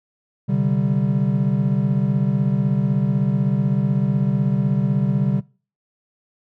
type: chord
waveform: triangle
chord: C suspended second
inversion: none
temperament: equal with one note detuned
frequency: 130.81 / 146.83 / 194.31 Hz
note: C3 / D3 / G3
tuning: 0 / 0 / -15 cents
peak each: -19 dBFS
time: 0.48-5.41 s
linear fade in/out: 20 ms
effects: noise-tail reverb RT60 0.4 s tail -24 dB re dry